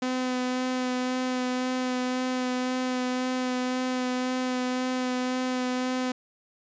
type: tone with vibrato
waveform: sawtooth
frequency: 253.6 Hz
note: B3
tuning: 46 cents sharp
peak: -22 dBFS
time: 0.02-6.12 s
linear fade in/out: 5 ms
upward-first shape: sine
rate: 1.9 Hz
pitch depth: 13 cents each way
effects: resampled to 16000 Hz